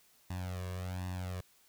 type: tone with flanger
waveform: sawtooth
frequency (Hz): 91.3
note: F#2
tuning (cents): -23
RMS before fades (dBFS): -39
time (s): 0.3-1.41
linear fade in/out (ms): 5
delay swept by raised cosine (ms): 1.1 to 1.81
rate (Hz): 1.3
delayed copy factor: +0.95
effects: white hiss -66 dBFS RMS until 1.68 s